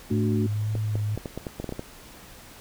sine chord, D major, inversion second, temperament equal with one note detuned, 220 / 292.8 / 370 Hz, A3 / D4 / F#4, 0 / -5 / 0 cents, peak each -25 / -30 / -30 dBFS, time 0.1-0.47 s, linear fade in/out 10 ms
sine tone with vibrato, 106.6 Hz, G#2, 46 cents sharp, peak -24 dBFS, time 0.11-1.16 s, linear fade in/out 10 ms, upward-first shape triangle, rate 1.9 Hz, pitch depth 32 cents each way
clicks, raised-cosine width 2 ms, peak -18 dBFS, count 11, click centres 0.753 / 0.955 / 1.176 / 1.258 / 1.376 / 1.468 / 1.6 / 1.643 / 1.692 / 1.724 / 1.794 s
effects pink hiss -47 dBFS RMS until 2.6 s

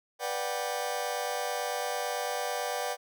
sawtooth chord, G major seventh, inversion first, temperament just, 490 / 588 / 735 / 784 Hz, B4 / D5 / F#5 / G5, -14 / +2 / -12 / 0 cents, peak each -32 dBFS, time 0.19-2.97 s, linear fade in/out 50 ms, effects none

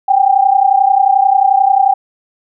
sine tone pair together, 768 / 799.3 Hz, G5 / G5, -36 / +33 cents, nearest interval minor second, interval 69 cents, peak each -10 dBFS, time 0.08-1.94 s, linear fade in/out 10 ms, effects none

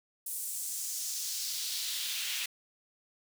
pink noise with high-pass filter sweep, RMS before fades -36 dBFS, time 0.26-2.46 s, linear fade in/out 5 ms, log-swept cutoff 9800 to 2600 Hz, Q 1.7, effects none

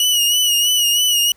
sawtooth tone with vibrato, 2914 Hz, F#7, 27 cents flat, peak -10 dBFS, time 0-1.32 s, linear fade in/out 2 ms, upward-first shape sine, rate 3.1 Hz, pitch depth 48 cents each way, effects pink hiss -55 dBFS RMS until 1.36 s

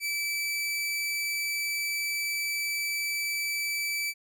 sawtooth tone, 2313 Hz, D7, 27 cents flat, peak -25 dBFS, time 0-4.14 s, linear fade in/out 50 ms, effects none

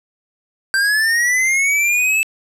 square linear sweep, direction up, 1560 to 2637 Hz, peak -14 dBFS, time 0.74-2.23 s, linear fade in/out 0 ms, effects low-pass 12000 Hz 12 dB/octave

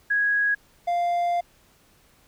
sine / triangle tone pair in turn, 1658 / 697.1 Hz, G#6 / F5, -3 / -3 cents, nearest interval octave + minor third, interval 1500 cents, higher first, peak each -19 dBFS, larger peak neither, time 0.1-0.55 / 0.87-1.41 s, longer second, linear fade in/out 10 ms, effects pink hiss -59 dBFS RMS until 2.27 s

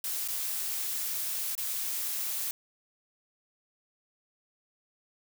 blue noise with dropouts, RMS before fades -33 dBFS, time 0.04-2.51 s, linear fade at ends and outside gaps 2 ms, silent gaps 0.278-0.284 / 1.552-1.578 s, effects none

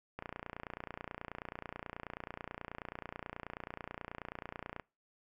click train, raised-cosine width 0.5 ms, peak -26 dBFS, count 136, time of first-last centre 0.19-4.798 s, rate 29.3 Hz, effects noise-tail reverb RT60 0.3 s tail -25 dB re dry

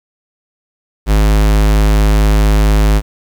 square tone, 52.2 Hz, G#1, 10 cents sharp, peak -8 dBFS, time 1.06-3.02 s, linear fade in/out 50 ms, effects 7-bit

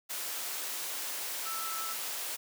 sine tone in noise, 1318.5 Hz, E6, in tune, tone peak -38 dBFS, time 1.45-1.94 s, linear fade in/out 20 ms, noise white, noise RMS -37 dBFS, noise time 0.09-2.37 s, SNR -4 dB, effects high-pass 400 Hz 12 dB/octave

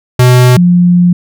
square / sine tone pair in turn, 125.1 / 176.58 Hz, B2 / F3, +23 / +19 cents, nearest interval tritone, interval 596 cents, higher second, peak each -3 dBFS, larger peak neither, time 0.19-0.57 / 0.57-1.13 s, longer second, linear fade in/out 5 ms, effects none

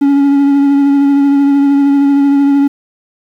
triangle tone with vibrato, 280.5 Hz, C#4, 21 cents sharp, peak -4 dBFS, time 0.01-2.68 s, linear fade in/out 10 ms, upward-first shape triangle, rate 13 Hz, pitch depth 23 cents each way, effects 7-bit

